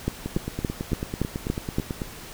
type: two click trains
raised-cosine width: 3 ms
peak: -10 / -15 dBFS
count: 7 / 17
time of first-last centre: 0.08-1.785 / 0.26-2.018 s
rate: 3.52 / 9.1 Hz
effects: pink hiss -41 dBFS RMS until 2.33 s